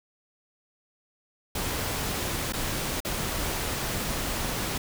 pink noise with dropouts, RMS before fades -30 dBFS, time 1.55-4.78 s, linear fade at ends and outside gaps 5 ms, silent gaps 2.524-2.533 / 3.004-3.048 s, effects none

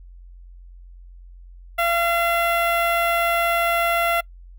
15% pulse tone with notch filter, 683 Hz, F5, 39 cents flat, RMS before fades -20 dBFS, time 1.78-4.21 s, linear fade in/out 10 ms, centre 6600 Hz, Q 0.62, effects noise-tail reverb RT60 0.1 s tail -25 dB re dry + added 44 Hz sine -40 dBFS peak until 4.58 s

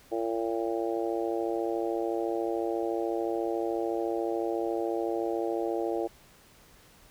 harmonic tone, 113.9 Hz, A#2, 40 cents flat, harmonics 3 / 4 / 5 / 6 / 7, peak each -31 / -33 / -35 / -37 / -38 dBFS, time 0.11-6.08 s, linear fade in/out 20 ms, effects pink hiss -57 dBFS RMS until 7.1 s

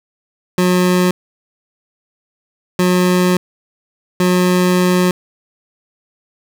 25% pulse tone bursts at uneven times, 180.9 Hz, F#3, 39 cents flat, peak -7 dBFS, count 3, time 0.58-1.11 / 2.79-3.37 / 4.2-5.11 s, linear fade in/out 2 ms, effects 8-bit

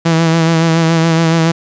sawtooth tone with vibrato, 164.1 Hz, E3, 8 cents flat, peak -5 dBFS, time 0.05-1.52 s, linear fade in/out 10 ms, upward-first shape sine, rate 7.1 Hz, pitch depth 32 cents each way, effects resampled to 16000 Hz + 7-bit

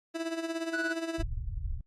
30% pulse tone with tremolo, 329.2 Hz, E4, 2 cents flat, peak -27 dBFS, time 0.14-1.23 s, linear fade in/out 20 ms, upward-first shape sine, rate 17 Hz, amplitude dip 65%
triangle tone, 1480 Hz, F#6, in tune, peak -29 dBFS, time 0.73-0.93 s, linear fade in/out 10 ms
pink low-pass noise, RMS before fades -34 dBFS, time 1.18-1.81 s, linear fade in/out 5 ms, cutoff 120 Hz, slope 48 dB/octave
effects low-pass 8000 Hz 12 dB/octave + Opus 48 kbps

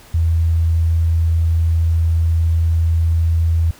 sine tone, 82.41 Hz, E2, in tune, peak -12 dBFS, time 0.14-3.71 s, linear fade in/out 5 ms, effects pink hiss -44 dBFS RMS until 3.79 s

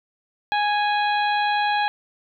harmonic tone with a mistuned harmonic, 830 Hz, G#5, 1 cent flat, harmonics 1 / 2 / 3 / 4 / 5, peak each -20 / -26 / -30 / -32 / -34 dBFS, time 0.52-1.88 s, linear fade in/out 0 ms, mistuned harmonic 5, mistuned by -50 cents, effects none

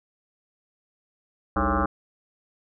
sine tone with frequency modulation, 553 Hz, C#5, 4 cents flat, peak -20 dBFS, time 1.56-1.86 s, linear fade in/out 5 ms, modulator 125 Hz, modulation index 6.6, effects none

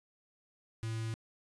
square tone with notch filter, 112.4 Hz, A2, 37 cents sharp, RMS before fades -37 dBFS, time 0.83-1.14 s, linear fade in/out 0 ms, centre 650 Hz, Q 0.69, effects resampled to 24000 Hz + 11-bit

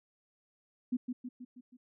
sine tone with echo, 248.9 Hz, B3, 14 cents sharp, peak -28 dBFS, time 0.92-0.97 s, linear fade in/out 10 ms, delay 160 ms, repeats 5, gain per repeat -5 dB, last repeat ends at 1.77 s, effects none

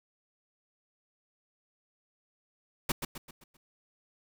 pink noise with echo, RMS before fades -28 dBFS, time 2.89-2.92 s, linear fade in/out 5 ms, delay 130 ms, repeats 5, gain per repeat -7 dB, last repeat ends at 3.57 s, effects none

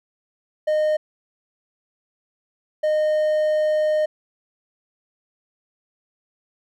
triangle tone bursts at uneven times, 614 Hz, D#5, 23 cents flat, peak -15 dBFS, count 2, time 0.67-0.97 / 2.83-4.06 s, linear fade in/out 10 ms, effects none

